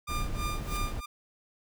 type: tone with tremolo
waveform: sawtooth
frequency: 1200 Hz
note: D6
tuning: 37 cents sharp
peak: -29 dBFS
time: 0.07-1.06 s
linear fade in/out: 10 ms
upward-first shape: sine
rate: 3.1 Hz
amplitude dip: 95%
type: noise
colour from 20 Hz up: brown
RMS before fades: -33 dBFS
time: 0.08-1.01 s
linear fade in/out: 20 ms
type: noise with exponential growth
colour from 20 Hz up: white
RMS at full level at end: -41 dBFS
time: 0.45-0.77 s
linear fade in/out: 1 ms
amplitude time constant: 68 ms
effects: none